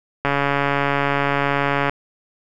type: click train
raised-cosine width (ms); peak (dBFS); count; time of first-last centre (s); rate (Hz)
0.5; -4; 233; 0.25-1.895; 141
effects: none